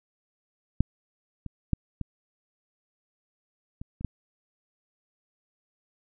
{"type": "clicks", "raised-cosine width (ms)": 5, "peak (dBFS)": [-8, -24, -11, -19, -25, -27, -15], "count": 7, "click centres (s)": [0.806, 1.463, 1.733, 2.013, 3.815, 4.01, 4.047], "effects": []}